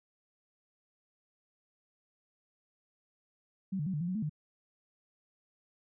sine tone with pitch steps, 191.4 / 148.2 / 189 / 148.4 / 173 / 184.5 / 217.7 / 151.2 Hz, G3 / D3 / F#3 / D3 / F3 / F#3 / A3 / D#3, -41 / +16 / +37 / +18 / -16 / -5 / -18 / -49 cents, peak -31 dBFS, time 3.72-4.296 s, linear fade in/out 10 ms, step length 72 ms, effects none

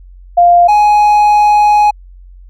sine / triangle tone pair in turn, 698.5 / 835.5 Hz, F5 / G#5, 0 / +10 cents, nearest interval minor third, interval 310 cents, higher second, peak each -3 dBFS, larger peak neither, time 0.37-0.68 / 0.68-1.91 s, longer second, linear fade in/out 10 ms, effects added 45 Hz sine -33 dBFS peak until 2.49 s

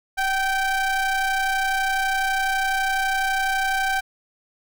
square ring-modulated tone, 392 Hz, G4, in tune, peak -18 dBFS, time 0.17-4.01 s, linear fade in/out 20 ms, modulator 1160 Hz, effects none

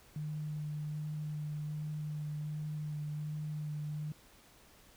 sine tone with vibrato, 151.1 Hz, D3, 50 cents sharp, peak -36 dBFS, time 0.16-4.12 s, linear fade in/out 2 ms, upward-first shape sine, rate 1.3 Hz, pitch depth 13 cents each way, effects pink hiss -61 dBFS RMS until 4.96 s

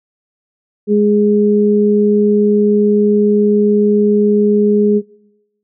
sine tone pair together, 208.2 / 415.3 Hz, G#3 / G#4, +5 / 0 cents, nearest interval octave, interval 1195 cents, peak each -11 dBFS, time 0.87-5.02 s, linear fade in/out 50 ms, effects noise-tail reverb RT60 1.0 s tail -24 dB re dry

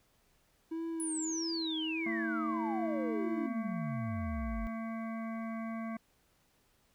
triangle tone with vibrato, 323 Hz, E4, 35 cents flat, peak -33 dBFS, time 0.71-3.47 s, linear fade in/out 10 ms, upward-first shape sine, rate 1.6 Hz, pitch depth 40 cents each way
sine exponential sweep, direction down, 10290 to 45.36 Hz, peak -36 dBFS, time 1-4.67 s, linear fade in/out 0 ms
harmonic tone, 225.3 Hz, A3, 41 cents sharp, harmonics 1 / 3 / 5 / 7 / 9 / 10, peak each -37 / -45 / -47 / -54 / -53 / -56 dBFS, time 2.06-5.97 s, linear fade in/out 5 ms
effects pink hiss -71 dBFS RMS until 6.94 s

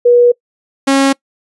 sine / sawtooth tone pair in turn, 483.6 / 272.8 Hz, B4 / C#4, -36 / -28 cents, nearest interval minor seventh, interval 992 cents, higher first, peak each -4 dBFS, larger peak neither, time 0.05-0.32 / 0.87-1.13 s, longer first, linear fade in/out 10 ms, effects noise-tail reverb RT60 0.1 s tail -24 dB re dry + resampled to 24000 Hz

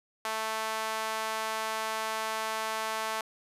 sawtooth tone with high-pass filter, 220 Hz, A3, in tune, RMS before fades -33 dBFS, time 0.25-3.21 s, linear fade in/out 0 ms, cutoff 890 Hz, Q 1.5, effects resampled to 32000 Hz

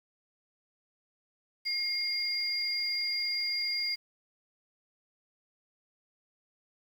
sine tone pair together, 2138 / 4805 Hz, C7 / D8, +37 / +39 cents, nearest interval octave + major second, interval 1402 cents, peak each -35 / -30 dBFS, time 1.65-3.96 s, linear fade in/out 20 ms, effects 9-bit

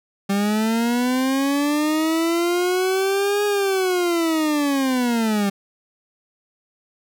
40% pulse linear two-way sweep, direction up then down, 196 to 414.3 to 196 Hz, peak -17 dBFS, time 0.29-5.5 s, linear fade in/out 10 ms, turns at 3.45 s, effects none

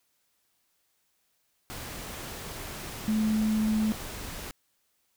sine tone in noise, 216.4 Hz, A3, 29 cents flat, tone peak -23 dBFS, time 3.08-3.92 s, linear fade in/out 0 ms, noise pink, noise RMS -39 dBFS, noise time 1.7-4.51 s, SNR +13 dB, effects white hiss -73 dBFS RMS until 5.16 s

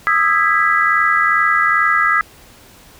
sine chord, E major seventh, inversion third, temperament just, 1236.1 / 1318.5 / 1648.1 / 1977.8 Hz, D#6 / E6 / G#6 / B6, -12 / 0 / -14 / +2 cents, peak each -17 dBFS, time 0.07-2.21 s, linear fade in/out 0 ms, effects pink hiss -44 dBFS RMS until 2.99 s

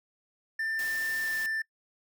triangle tone with pitch glide, 1786 to 1774.7 Hz, A6 to A6, +25 to +14 cents, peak -27 dBFS, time 0.59-1.62 s, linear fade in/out 5 ms, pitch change -11 cents, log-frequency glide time 1.19-1.36 s
white noise, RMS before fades -42 dBFS, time 0.79-1.46 s, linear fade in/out 0 ms
effects noise-tail reverb RT60 0.1 s tail -24 dB re dry

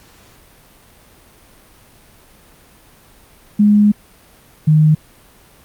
sine tone pair in turn, 207.8 / 154.15 Hz, G#3 / D#3, +1 / -16 cents, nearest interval perfect fourth, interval 517 cents, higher first, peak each -7 dBFS, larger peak neither, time 3.59-3.92 / 4.67-4.95 s, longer first, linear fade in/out 10 ms, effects pink hiss -47 dBFS RMS until 5.64 s + Opus 48 kbps

